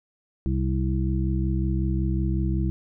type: harmonic tone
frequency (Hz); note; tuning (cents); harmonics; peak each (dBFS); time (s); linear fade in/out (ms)
65.41; C2; 0; 1 / 2 / 3 / 5; -24 / -27 / -29 / -31; 0.46-2.7; 0
effects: none